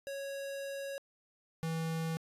square tone pair in turn, 553 / 162.66 Hz, C#5 / E3, -4 / -23 cents, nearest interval octave + major sixth, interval 2119 cents, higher first, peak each -39 / -34 dBFS, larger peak second, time 0.07-0.98 / 1.63-2.17 s, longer first, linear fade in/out 0 ms, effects resampled to 32000 Hz

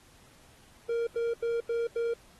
triangle tone bursts, 466.2 Hz, A#4, in tune, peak -25 dBFS, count 5, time 0.89-2.138 s, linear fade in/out 5 ms, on 180 ms, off 87 ms, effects pink hiss -59 dBFS RMS until 2.39 s + AAC 32 kbps

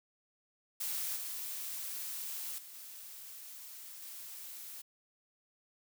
blue noise with level steps, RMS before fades -37 / -41 / -51 / -49 / -47 dBFS, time 0.8-4.82 s, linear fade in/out 10 ms, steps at 1.16 / 2.58 / 2.74 / 4.02 s, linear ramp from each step 5 ms, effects none

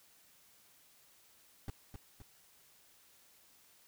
brown noise with echo, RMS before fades -38 dBFS, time 1.68-1.7 s, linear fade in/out 2 ms, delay 260 ms, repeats 2, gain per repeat -6 dB, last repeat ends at 2.22 s, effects white hiss -65 dBFS RMS until 3.87 s

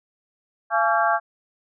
harmonic tone with a mistuned harmonic, 227.6 Hz, A#3, 41 cents flat, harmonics 3 / 4 / 5 / 6 / 7, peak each -22 / -23 / -24 / -25 / -25 dBFS, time 0.7-1.2 s, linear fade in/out 50 ms, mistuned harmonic 4, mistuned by -120 cents, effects none

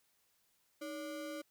square ring-modulated tone, 440 Hz, A4, in tune, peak -39 dBFS, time 0.81-1.42 s, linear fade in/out 10 ms, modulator 129 Hz, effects white hiss -75 dBFS RMS until 1.5 s

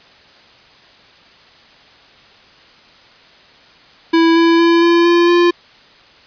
square tone with pitch steps, 330 / 333.4 / 336.9 / 340.5 / 344 / 347.6 Hz, E4 / E4 / E4 / F4 / F4 / F4, +2 / +20 / +38 / -44 / -26 / -8 cents, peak -9 dBFS, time 4.13-5.51 s, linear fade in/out 10 ms, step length 230 ms, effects white hiss -45 dBFS RMS until 6.26 s + resampled to 11025 Hz

